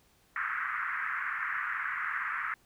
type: band-pass noise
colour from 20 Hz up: pink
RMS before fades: -34 dBFS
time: 0.36-2.54 s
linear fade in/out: 2 ms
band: 1200 to 2000 Hz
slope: 48 dB/octave
effects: pink hiss -66 dBFS RMS until 2.65 s